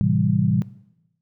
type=chord; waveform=sine; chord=A minor seventh; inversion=none; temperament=equal; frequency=110 / 130.81 / 164.81 / 196 Hz; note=A2 / C3 / E3 / G3; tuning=0 / 0 / 0 / 0 cents; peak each=-22 dBFS; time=0.01-0.62 s; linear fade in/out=0 ms; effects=noise-tail reverb RT60 0.9 s tail -18 dB re dry